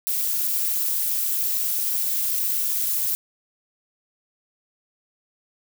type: noise with amplitude modulation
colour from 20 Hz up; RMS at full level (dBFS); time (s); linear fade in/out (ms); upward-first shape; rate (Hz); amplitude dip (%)
violet; -20; 0.07-3.15; 0; sine; 281; 85
effects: none